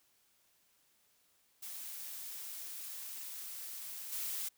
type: noise with level steps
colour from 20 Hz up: blue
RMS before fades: -45 / -39 dBFS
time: 1.62-4.49 s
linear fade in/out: 10 ms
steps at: 4.12 s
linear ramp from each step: 5 ms
effects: white hiss -72 dBFS RMS until 4.57 s